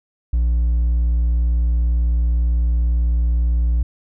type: tone with hard clipping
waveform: sine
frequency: 59 Hz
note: A#1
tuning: 22 cents sharp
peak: -15 dBFS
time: 0.33-3.83 s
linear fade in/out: 5 ms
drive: 2 dB
effects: none